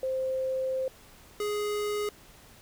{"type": "tone pair in turn", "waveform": ["sine", "square"], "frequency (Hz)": [523.3, 416.5], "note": ["C5", "G#4"], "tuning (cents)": [0, 5], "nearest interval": "major third", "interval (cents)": 395, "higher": "first", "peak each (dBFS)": [-27, -29], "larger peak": "first", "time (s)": [[0.03, 0.88], [1.4, 2.09]], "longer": "first", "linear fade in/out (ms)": 2, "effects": ["pink hiss -54 dBFS RMS until 2.61 s"]}